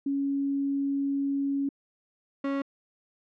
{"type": "tone pair in turn", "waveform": ["sine", "35% pulse"], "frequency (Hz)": [278.1, 276.5], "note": ["C#4", "C#4"], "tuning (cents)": [6, -4], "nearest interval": "unison", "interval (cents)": 10, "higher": "first", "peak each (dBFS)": -25, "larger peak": "neither", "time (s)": [[0.06, 1.69], [2.44, 2.62]], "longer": "first", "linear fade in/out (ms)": 5, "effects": ["low-pass 2000 Hz 12 dB/octave"]}